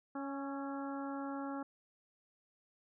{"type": "harmonic tone with a mistuned harmonic", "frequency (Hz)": 277.2, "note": "C#4", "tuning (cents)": 0, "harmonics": [1, 2, 3, 4, 5, 6], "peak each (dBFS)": [-40, -47, -46, -50, -49, -57], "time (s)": [0.15, 1.63], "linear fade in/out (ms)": 5, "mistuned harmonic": 5, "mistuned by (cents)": -28, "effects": []}